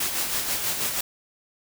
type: noise with tremolo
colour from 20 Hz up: white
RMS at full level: -25 dBFS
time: 0-1.01 s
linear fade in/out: 5 ms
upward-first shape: sine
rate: 6.2 Hz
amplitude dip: 45%
effects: none